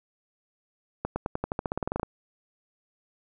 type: accelerating click train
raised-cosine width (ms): 1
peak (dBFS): -14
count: 16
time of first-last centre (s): 1.05-2.031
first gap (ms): 110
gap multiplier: 0.92
effects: none